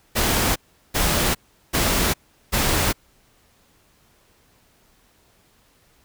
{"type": "noise bursts", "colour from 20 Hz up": "pink", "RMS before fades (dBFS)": -20, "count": 4, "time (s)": [0.15, 2.93], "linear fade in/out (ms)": 20, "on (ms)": 410, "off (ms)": 380, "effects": ["pink hiss -59 dBFS RMS until 6.04 s"]}